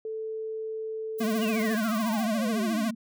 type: tone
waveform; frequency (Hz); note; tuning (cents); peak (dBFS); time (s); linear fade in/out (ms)
sine; 440; A4; 0; -31; 0.05-1.75; 2
type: noise with tremolo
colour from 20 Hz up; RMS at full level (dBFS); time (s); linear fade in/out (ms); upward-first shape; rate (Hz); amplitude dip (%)
violet; -43; 1.18-2.25; 10; square; 17; 75
type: tone with vibrato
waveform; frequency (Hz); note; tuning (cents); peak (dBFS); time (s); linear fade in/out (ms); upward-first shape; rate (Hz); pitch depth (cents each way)
square; 220; A3; 0; -26; 1.2-2.91; 10; triangle; 14; 120
type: exponential sweep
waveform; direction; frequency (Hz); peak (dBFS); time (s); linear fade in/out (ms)
sine; down; 2974 to 220; -34; 1.41-2.95; 10
effects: none